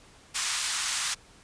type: band-pass noise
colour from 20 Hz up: white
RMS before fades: -30 dBFS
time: 0.34-1.15 s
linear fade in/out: 20 ms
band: 990 to 9100 Hz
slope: 24 dB/octave
effects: pink hiss -55 dBFS RMS until 1.43 s + resampled to 22050 Hz